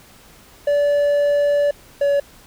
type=tone pair in turn; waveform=triangle; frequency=578 / 567.4 Hz; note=D5 / C#5; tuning=-28 / +40 cents; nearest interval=unison; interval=32 cents; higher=first; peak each=-12 dBFS; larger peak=neither; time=0.67-1.71 / 2.01-2.2 s; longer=first; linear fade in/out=5 ms; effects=pink hiss -47 dBFS RMS until 2.46 s